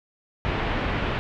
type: low-pass noise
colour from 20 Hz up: pink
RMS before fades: -26 dBFS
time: 0.45-1.19 s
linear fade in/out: 0 ms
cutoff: 3000 Hz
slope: 24 dB/octave
effects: none